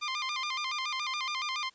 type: tone with vibrato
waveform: 15% pulse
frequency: 1122 Hz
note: C#6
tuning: 21 cents sharp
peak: -25 dBFS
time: 0.01-1.7 s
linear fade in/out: 20 ms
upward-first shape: square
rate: 7.1 Hz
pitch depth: 120 cents each way
effects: white hiss -63 dBFS RMS until 1.74 s + resampled to 16000 Hz